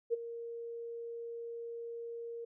sine tone with ADSR envelope, 466.2 Hz, A#4, in tune, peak -26 dBFS, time 0.1-2.45 s, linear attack 34 ms, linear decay 19 ms, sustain -14 dB, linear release 8 ms, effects none

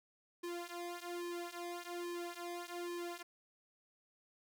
sawtooth tone with flanger, 348.2 Hz, F4, 5 cents flat, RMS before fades -44 dBFS, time 0.43-3.23 s, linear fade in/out 10 ms, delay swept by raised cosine 1.4 to 3.6 ms, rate 1.2 Hz, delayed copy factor -0.9, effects none

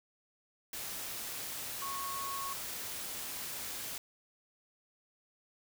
sine tone in noise, 1100 Hz, C#6, 14 cents flat, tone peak -38 dBFS, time 1.82-2.53 s, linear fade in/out 2 ms, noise white, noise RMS -41 dBFS, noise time 0.73-3.98 s, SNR 0 dB, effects none

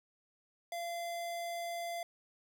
square tone, 686 Hz, F5, 31 cents flat, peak -38 dBFS, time 0.72-2.03 s, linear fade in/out 2 ms, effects none

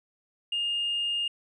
triangle tone, 2830 Hz, F7, 22 cents sharp, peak -23 dBFS, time 0.52-1.28 s, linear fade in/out 5 ms, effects tanh soft clip ceiling -23 dBFS + resampled to 24000 Hz

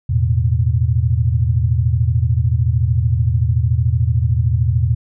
sine chord, E suspended fourth, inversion none, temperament equal, 82.41 / 110 / 123.47 Hz, E2 / A2 / B2, 0 / 0 / 0 cents, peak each -17 dBFS, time 0.09-4.95 s, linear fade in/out 10 ms, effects none

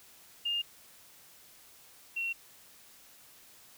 sine tone pair in turn, 2819 / 2729 Hz, F7 / F7, +16 / -41 cents, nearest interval minor second, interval 57 cents, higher first, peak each -29 / -31 dBFS, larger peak first, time 0.45-0.62 / 2.16-2.33 s, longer neither, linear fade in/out 10 ms, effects white hiss -57 dBFS RMS until 3.77 s

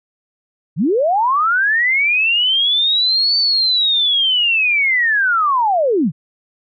sine linear two-way sweep, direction up then down, 123.7 to 4563 to 123.7 Hz, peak -12 dBFS, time 0.76-6.12 s, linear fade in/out 50 ms, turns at 3.38 s, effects none

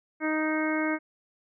harmonic tone, 311.1 Hz, D#4, in tune, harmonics 1 / 2 / 3 / 4 / 5 / 6 / 7, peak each -27 / -33 / -37 / -37 / -34 / -39 / -34 dBFS, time 0.2-0.99 s, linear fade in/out 50 ms, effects none

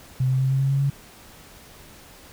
sine tone with pitch steps, 129.2 / 130.85 / 132.53 / 134.22 / 135.94 / 137.68 / 139.44 Hz, C3 / C3 / C3 / C3 / C#3 / C#3 / C#3, -21 / 0 / +23 / +45 / -33 / -11 / +11 cents, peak -18 dBFS, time 0.2-0.9 s, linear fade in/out 5 ms, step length 100 ms, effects pink hiss -47 dBFS RMS until 2.32 s

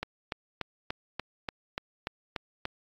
click train, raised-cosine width 0.3 ms, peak -16 dBFS, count 10, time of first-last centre 0.03-2.654 s, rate 3.43 Hz, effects AAC 48 kbps

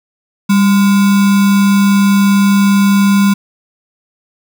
sine tone with sample-and-hold, 198.6 Hz, G3, 23 cents sharp, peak -6 dBFS, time 0.49-3.34 s, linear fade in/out 10 ms, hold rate 1225 Hz, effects none

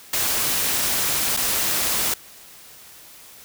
white noise with dropouts, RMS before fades -22 dBFS, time 0.13-2.14 s, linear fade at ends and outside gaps 5 ms, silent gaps 1.367-1.371 s, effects white hiss -45 dBFS RMS until 3.44 s

